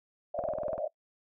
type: band-pass noise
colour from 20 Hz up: white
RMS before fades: -34 dBFS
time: 0.34-0.88 s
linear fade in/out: 5 ms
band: 550 to 690 Hz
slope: 96 dB/octave
type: click train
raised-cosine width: 1 ms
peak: -26 dBFS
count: 9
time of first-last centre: 0.39-0.78 s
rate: 20.5 Hz
effects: noise-tail reverb RT60 0.1 s tail -21 dB re dry